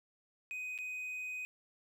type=tone with dropouts; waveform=triangle; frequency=2503 Hz; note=D#7; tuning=10 cents sharp; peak=-37 dBFS; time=0.51-1.45 s; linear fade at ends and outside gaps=0 ms; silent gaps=0.778-0.787 s; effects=none